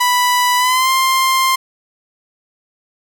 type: tone with pitch glide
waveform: sawtooth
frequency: 987.8 to 1052.6 Hz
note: B5 to C6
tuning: 0 to +10 cents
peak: -8 dBFS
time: 0-1.56 s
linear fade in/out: 10 ms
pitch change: +110 cents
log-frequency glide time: 0.57-0.9 s
effects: none